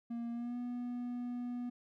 triangle tone with pitch glide, 234.6 to 244 Hz, A#3 to B3, +11 to -21 cents, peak -35 dBFS, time 0.1-1.7 s, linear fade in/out 10 ms, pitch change +68 cents, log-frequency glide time 0.32-0.57 s, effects none

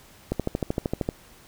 click train, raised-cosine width 2 ms, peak -11 dBFS, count 11, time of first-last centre 0.32-1.089 s, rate 13 Hz, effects pink hiss -52 dBFS RMS until 1.47 s

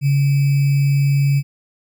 sine tone with sample-and-hold, 140 Hz, C#3, 18 cents sharp, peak -12 dBFS, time 0.01-1.43 s, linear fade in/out 50 ms, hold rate 2450 Hz, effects none

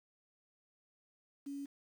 sine tone with quantisation, 280.4 Hz, C#4, 20 cents sharp, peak -40 dBFS, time 1.46-1.66 s, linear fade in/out 10 ms, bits 10, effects none

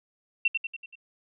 sine tone with echo, 2715 Hz, F7, 50 cents flat, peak -19 dBFS, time 0.45-0.48 s, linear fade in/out 5 ms, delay 95 ms, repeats 5, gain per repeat -5 dB, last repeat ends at 0.955 s, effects none

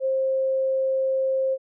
sine tone, 530 Hz, C5, 22 cents sharp, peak -20 dBFS, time 0-1.58 s, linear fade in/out 50 ms, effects none

